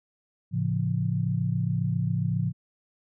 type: chord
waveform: sine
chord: A augmented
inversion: none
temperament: just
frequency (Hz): 110 / 137.5 / 171.88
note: A2 / C#3 / E#3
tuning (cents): 0 / -14 / -27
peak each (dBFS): -28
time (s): 0.51-2.53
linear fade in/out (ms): 50
effects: none